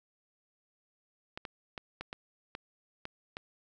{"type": "clicks", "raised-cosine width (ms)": 0.3, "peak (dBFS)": -23, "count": 8, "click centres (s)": [1.375, 1.452, 1.778, 2.01, 2.129, 2.551, 3.054, 3.369], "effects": []}